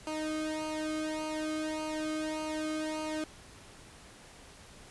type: tone with flanger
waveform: sawtooth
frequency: 310.5 Hz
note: D#4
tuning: 3 cents flat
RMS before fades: -35 dBFS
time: 0.07-3.24 s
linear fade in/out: 2 ms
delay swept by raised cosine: 0.55 to 1.14 ms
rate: 1.7 Hz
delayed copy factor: -0.9
effects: pink hiss -53 dBFS RMS until 4.9 s + resampled to 24000 Hz